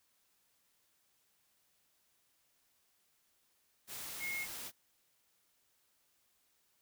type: tone in noise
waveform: sine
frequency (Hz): 2156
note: C#7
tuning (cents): -49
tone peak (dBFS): -37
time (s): 4.19-4.47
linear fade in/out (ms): 50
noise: white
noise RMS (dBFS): -45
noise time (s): 3.87-4.72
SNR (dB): +5
effects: white hiss -75 dBFS RMS until 6.81 s